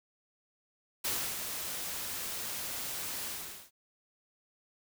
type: noise with ADSR envelope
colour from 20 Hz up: white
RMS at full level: -32 dBFS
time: 1.04-3.71 s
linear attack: 12 ms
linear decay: 290 ms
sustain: -6 dB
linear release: 440 ms
effects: none

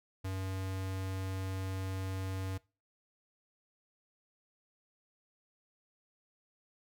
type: tone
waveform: square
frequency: 95 Hz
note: F#2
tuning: 46 cents sharp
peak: -36 dBFS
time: 0.24-2.58 s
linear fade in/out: 10 ms
effects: noise-tail reverb RT60 0.3 s tail -22 dB re dry

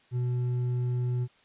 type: tone with hard clipping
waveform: sine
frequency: 123.47 Hz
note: B2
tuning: in tune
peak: -27 dBFS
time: 0.11-1.28 s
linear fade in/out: 50 ms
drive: 4 dB
effects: white hiss -62 dBFS RMS until 1.44 s + resampled to 8000 Hz

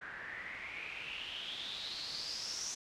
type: noise with low-pass filter sweep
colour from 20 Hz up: white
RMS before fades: -43 dBFS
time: 0.01-2.75 s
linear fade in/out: 10 ms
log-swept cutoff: 1600 to 6100 Hz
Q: 7.4
effects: none

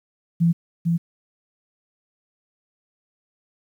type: tone with echo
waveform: sine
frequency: 168.4 Hz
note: E3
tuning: 37 cents sharp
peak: -14 dBFS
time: 0.4-0.53 s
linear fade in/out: 20 ms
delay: 450 ms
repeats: 1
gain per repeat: -3 dB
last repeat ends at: 0.98 s
effects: 9-bit

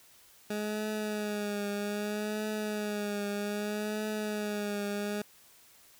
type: tone with vibrato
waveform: 20% pulse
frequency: 208.9 Hz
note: G#3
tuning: 10 cents sharp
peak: -27 dBFS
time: 0.5-5.22 s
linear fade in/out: 5 ms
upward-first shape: triangle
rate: 0.63 Hz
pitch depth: 48 cents each way
effects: white hiss -59 dBFS RMS until 5.99 s

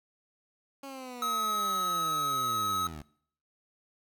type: linear sweep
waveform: 15% pulse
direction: down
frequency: 277.2 to 71 Hz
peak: -34 dBFS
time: 0.83-3.02 s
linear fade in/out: 5 ms
type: tone with vibrato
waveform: square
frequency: 1279 Hz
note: D#6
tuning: 47 cents sharp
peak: -29 dBFS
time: 1.22-2.87 s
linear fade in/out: 2 ms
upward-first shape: sine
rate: 19 Hz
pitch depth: 8 cents each way
effects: noise-tail reverb RT60 0.6 s tail -22 dB re dry

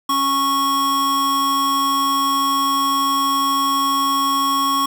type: tone pair together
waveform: square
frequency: 275.5 / 1103 Hz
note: C#4 / C#6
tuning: -11 / -9 cents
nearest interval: 2 octaves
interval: 2402 cents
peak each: -26 / -17 dBFS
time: 0.09-4.86 s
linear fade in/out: 5 ms
effects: none

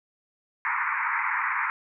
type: band-pass noise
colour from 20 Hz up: pink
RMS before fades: -27 dBFS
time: 0.65-1.7 s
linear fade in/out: 0 ms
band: 890 to 2300 Hz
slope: 96 dB/octave
effects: none

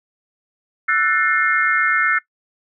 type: chord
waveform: sine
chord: F# half-diminished seventh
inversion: third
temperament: just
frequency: 1332 / 1480 / 1776 / 2131 Hz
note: E6 / F#6 / A6 / C7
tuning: +18 / 0 / +16 / +31 cents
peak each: -20 dBFS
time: 0.88-2.19 s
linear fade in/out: 10 ms
effects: noise-tail reverb RT60 0.1 s tail -19 dB re dry

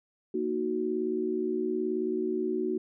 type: chord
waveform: sine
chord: D# minor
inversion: second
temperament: equal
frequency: 233.1 / 311.1 / 370 Hz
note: A#3 / D#4 / F#4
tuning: 0 / 0 / 0 cents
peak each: -34 / -33 / -29 dBFS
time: 0.34-2.78 s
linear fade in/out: 5 ms
effects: none

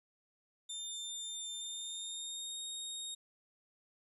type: tone with pitch glide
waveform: 25% pulse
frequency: 3599 to 3722 Hz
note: A7 to A#7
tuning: +38 to -3 cents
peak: -36 dBFS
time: 0.69-3.15 s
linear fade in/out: 10 ms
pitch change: +59 cents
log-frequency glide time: 1.56-2.62 s
effects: none

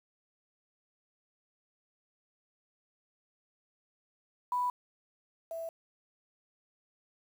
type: tone pair in turn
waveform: sine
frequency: 987.8 / 659.3 Hz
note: B5 / E5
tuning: 0 / 0 cents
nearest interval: perfect fifth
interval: 700 cents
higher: first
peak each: -28 / -36 dBFS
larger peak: first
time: 4.52-4.7 / 5.51-5.69 s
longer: neither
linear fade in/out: 2 ms
effects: 9-bit

